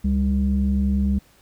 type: tone pair together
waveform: sine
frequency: 70.53 / 199.5 Hz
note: C#2 / G3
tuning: +31 / +31 cents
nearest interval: octave + tritone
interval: 1800 cents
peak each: -19 dBFS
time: 0.04-1.19 s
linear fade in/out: 10 ms
effects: tanh soft clip ceiling -12 dBFS + pink hiss -56 dBFS RMS until 1.41 s